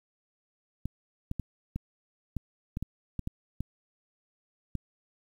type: clicks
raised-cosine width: 5 ms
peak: -20 dBFS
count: 11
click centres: 0.856 / 1.314 / 1.397 / 1.76 / 2.367 / 2.771 / 2.826 / 3.193 / 3.274 / 3.606 / 4.753 s
effects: 9-bit